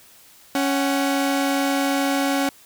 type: tone pair together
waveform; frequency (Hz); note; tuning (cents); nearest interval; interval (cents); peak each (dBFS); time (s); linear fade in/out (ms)
sawtooth; 277.2 / 749.1; C#4 / F#5; 0 / +21; octave + perfect fourth; 1721; -16 / -22; 0.55-2.49; 2
effects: white hiss -50 dBFS RMS until 2.65 s